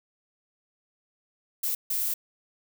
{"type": "noise bursts at uneven times", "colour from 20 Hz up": "violet", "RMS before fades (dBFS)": -28, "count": 2, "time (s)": [[1.63, 1.75], [1.9, 2.14]], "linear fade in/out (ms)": 5, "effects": []}